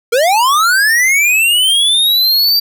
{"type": "linear sweep", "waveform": "square", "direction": "up", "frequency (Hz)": [445.1, 4699], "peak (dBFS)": -9, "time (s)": [0.12, 2.6], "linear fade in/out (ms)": 10, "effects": []}